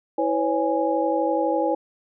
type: tone cluster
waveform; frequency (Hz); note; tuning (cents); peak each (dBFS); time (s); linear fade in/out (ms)
sine; 326.6 / 507 / 559 / 829; E4 / B4 / C#5 / G#5; -16 / +45 / +14 / -3; -25; 0.18-1.75; 5
effects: none